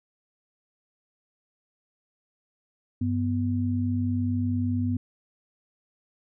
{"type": "tone pair together", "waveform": "sine", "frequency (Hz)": [98, 246.9], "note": ["G2", "B3"], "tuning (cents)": [0, 0], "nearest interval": "octave + major third", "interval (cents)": 1600, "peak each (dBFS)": -26, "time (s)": [3.01, 4.97], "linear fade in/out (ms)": 5, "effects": []}